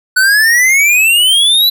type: exponential sweep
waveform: square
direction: up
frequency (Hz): 1480 to 4019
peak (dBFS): -7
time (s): 0.16-1.7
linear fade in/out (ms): 10
effects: none